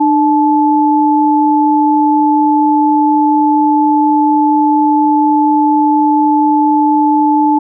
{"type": "tone pair together", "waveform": "sine", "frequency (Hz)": [300.7, 867.4], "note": ["D4", "A5"], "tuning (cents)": [41, -25], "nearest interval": "octave + tritone", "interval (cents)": 1834, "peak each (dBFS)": -10, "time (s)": [0, 7.59], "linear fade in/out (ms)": 10, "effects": []}